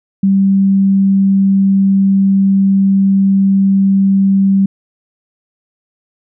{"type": "tone", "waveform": "sine", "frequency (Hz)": 194.9, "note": "G3", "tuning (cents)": -10, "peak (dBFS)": -7, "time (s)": [0.23, 4.66], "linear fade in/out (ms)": 5, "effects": []}